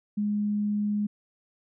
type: tone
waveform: sine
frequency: 207.7 Hz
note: G#3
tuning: in tune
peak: -24 dBFS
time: 0.17-1.07 s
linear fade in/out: 10 ms
effects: none